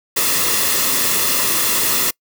white noise with comb filter, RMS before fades -17 dBFS, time 0.16-2.11 s, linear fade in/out 10 ms, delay 1.3 ms, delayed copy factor -0.55, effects noise-tail reverb RT60 0.1 s tail -26 dB re dry

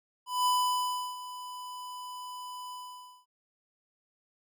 square tone with ADSR envelope, 997 Hz, B5, 16 cents sharp, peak -24 dBFS, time 0.26-3.26 s, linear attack 200 ms, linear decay 700 ms, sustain -16 dB, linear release 540 ms, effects none

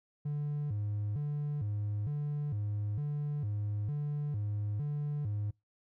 triangle tone with vibrato, 123.47 Hz, B2, in tune, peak -29 dBFS, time 0.25-5.51 s, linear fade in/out 10 ms, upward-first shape square, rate 1.1 Hz, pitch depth 300 cents each way, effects noise-tail reverb RT60 0.2 s tail -26 dB re dry + tanh soft clip ceiling -26 dBFS

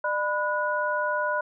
sine tone cluster, 601 / 995 / 1457 Hz, D5 / B5 / F#6, +40 / +13 / -27 cents, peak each -28 dBFS, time 0.04-1.41 s, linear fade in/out 5 ms, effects none

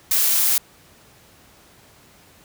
blue noise, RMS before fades -18 dBFS, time 0.11-0.58 s, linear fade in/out 2 ms, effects pink hiss -51 dBFS RMS until 2.44 s + high-pass 60 Hz 12 dB/octave

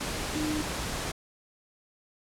sine tone in noise, 305.2 Hz, D#4, 33 cents flat, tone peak -29 dBFS, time 0.35-0.62 s, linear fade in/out 10 ms, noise pink, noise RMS -33 dBFS, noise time 0-1.12 s, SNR +1 dB, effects low-pass 10000 Hz 12 dB/octave

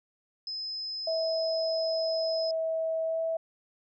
sine tone, 5100 Hz, D#8, 42 cents sharp, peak -33 dBFS, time 0.47-2.51 s, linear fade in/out 2 ms
sine tone with pitch glide, 647 to 653 Hz, E5 to E5, -32 to -17 cents, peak -27 dBFS, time 1.07-3.37 s, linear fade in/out 5 ms, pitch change +15 cents, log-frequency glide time 3.04-3.2 s
effects none

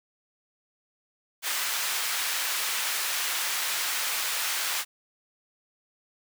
pink high-pass noise, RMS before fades -29 dBFS, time 1.42-4.85 s, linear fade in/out 50 ms, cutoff 1400 Hz, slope 12 dB/octave, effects none

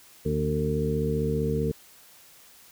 harmonic tone with a mistuned harmonic, 75.3 Hz, D2, 44 cents sharp, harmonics 1 / 2 / 3 / 4 / 5 / 6, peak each -32 / -28 / -31 / -38 / -35 / -28 dBFS, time 0.25-1.72 s, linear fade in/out 10 ms, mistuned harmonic 4, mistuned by -60 cents, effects white hiss -53 dBFS RMS until 2.71 s

